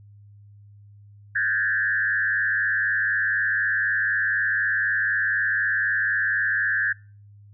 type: tone with frequency modulation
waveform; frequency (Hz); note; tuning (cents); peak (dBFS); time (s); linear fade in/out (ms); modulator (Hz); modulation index
sine; 1661; G#6; 0; -20; 1.35-6.93; 10; 104; 1.3
effects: noise-tail reverb RT60 0.4 s tail -25 dB re dry + added 102 Hz sine -46 dBFS peak until 7.53 s